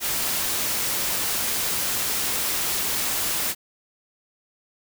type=noise; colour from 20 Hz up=white; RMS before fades=-25 dBFS; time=0-3.55 s; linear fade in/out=50 ms; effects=none